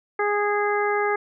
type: harmonic tone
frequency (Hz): 412.8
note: G#4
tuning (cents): -10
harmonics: 1 / 2 / 3 / 4 / 5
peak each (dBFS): -23 / -26 / -28 / -29 / -30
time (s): 0.19-1.16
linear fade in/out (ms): 5
effects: none